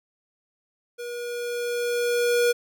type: tone with level ramp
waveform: square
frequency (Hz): 480.4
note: B4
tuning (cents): -48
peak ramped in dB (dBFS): -33 to -18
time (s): 0.98-2.53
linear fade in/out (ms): 20
effects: none